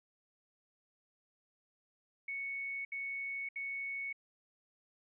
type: tone bursts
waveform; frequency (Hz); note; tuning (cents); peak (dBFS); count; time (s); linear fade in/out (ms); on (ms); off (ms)
sine; 2217; C#7; 0; -37; 3; 2.28-4.128; 5; 570; 69
effects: none